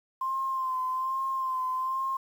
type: tone with vibrato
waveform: sine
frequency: 1046.5 Hz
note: C6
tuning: in tune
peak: -27 dBFS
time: 0.21-2.17 s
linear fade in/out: 5 ms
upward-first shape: sine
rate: 1.2 Hz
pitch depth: 34 cents each way
effects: 9-bit